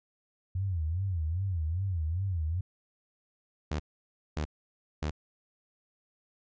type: tone with vibrato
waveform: sine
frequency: 87.31 Hz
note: F2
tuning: in tune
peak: -28 dBFS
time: 0.55-2.61 s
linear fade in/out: 5 ms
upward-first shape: sine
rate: 2.5 Hz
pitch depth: 210 cents each way
type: tone bursts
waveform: sawtooth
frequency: 75.8 Hz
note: D#2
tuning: 45 cents flat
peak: -26 dBFS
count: 3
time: 3.71-5.108 s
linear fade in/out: 5 ms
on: 86 ms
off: 570 ms
effects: resampled to 16000 Hz